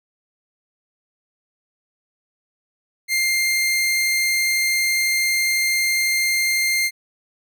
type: tone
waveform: sawtooth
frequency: 2106 Hz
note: C7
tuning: 11 cents sharp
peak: -14 dBFS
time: 3.08-6.91 s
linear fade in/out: 50 ms
effects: none